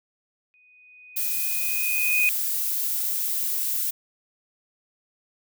sine tone with exponential growth, 2489 Hz, D#7, in tune, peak -17 dBFS, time 0.54-2.29 s, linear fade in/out 0 ms, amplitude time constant 380 ms
violet noise, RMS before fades -26 dBFS, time 1.16-3.91 s, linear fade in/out 10 ms
effects none

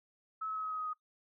sine tone with pitch steps, 1297 / 1288.8 / 1280.6 / 1272.5 / 1264.5 / 1256.4 / 1248.5 Hz, E6 / E6 / D#6 / D#6 / D#6 / D#6 / D#6, -28 / -39 / +49 / +39 / +28 / +16 / +6 cents, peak -35 dBFS, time 0.41-0.935 s, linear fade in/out 10 ms, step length 75 ms, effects noise-tail reverb RT60 0.1 s tail -20 dB re dry

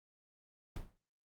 brown noise with exponential decay, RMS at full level -38 dBFS, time 0.76-0.98 s, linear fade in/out 2 ms, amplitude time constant 46 ms, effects noise-tail reverb RT60 0.4 s tail -21 dB re dry + Opus 48 kbps

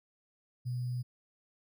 sine tone with sample-and-hold, 123.9 Hz, B2, 6 cents sharp, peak -32 dBFS, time 0.65-1.03 s, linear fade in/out 20 ms, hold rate 4900 Hz, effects none

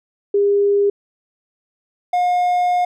sine / triangle tone pair in turn, 404.1 / 715.9 Hz, G#4 / F5, -47 / +43 cents, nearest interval minor seventh, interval 990 cents, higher second, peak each -12 dBFS, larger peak neither, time 0.34-0.9 / 2.13-2.85 s, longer second, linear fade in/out 5 ms, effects none

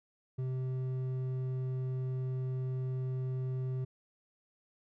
sine tone with hard clipping, 129.3 Hz, C3, 20 cents flat, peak -34 dBFS, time 0.38-3.85 s, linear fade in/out 10 ms, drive 6 dB, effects none

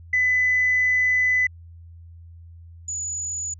sine tone pair in turn, 2004 / 6914 Hz, B6 / A8, +25 / -31 cents, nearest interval octave + major sixth, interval 2144 cents, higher second, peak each -16 / -26 dBFS, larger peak first, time 0.13-1.47 / 2.88-3.54 s, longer first, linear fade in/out 5 ms, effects tanh soft clip ceiling -12 dBFS + added 84 Hz sine -41 dBFS peak until 3.59 s

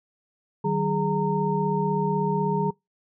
sine tone cluster, 154.7 / 190.8 / 414.8 / 920 Hz, D#3 / G3 / G#4 / A#5, -10 / -47 / -2 / -23 cents, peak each -27 dBFS, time 0.64-2.71 s, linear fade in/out 10 ms, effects noise-tail reverb RT60 0.2 s tail -25 dB re dry

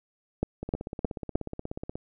two click trains, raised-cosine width 2 ms, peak -21 / -12 dBFS, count 23 / 4, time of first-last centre 0.63-1.955 / 0.43-1.356 s, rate 16.6 / 3.24 Hz, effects none

